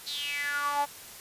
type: tone with high-pass filter sweep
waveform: sawtooth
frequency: 288.3 Hz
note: D4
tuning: 32 cents flat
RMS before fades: -31 dBFS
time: 0.06-0.86 s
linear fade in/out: 20 ms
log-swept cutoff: 4300 to 750 Hz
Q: 8.1
effects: white hiss -46 dBFS RMS until 1.2 s + resampled to 32000 Hz